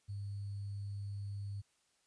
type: tone with sample-and-hold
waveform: sine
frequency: 100.5 Hz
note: G2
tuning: 44 cents sharp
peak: -39 dBFS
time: 0.08-1.62 s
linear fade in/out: 20 ms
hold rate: 4410 Hz
effects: white hiss -75 dBFS RMS until 2.06 s + resampled to 22050 Hz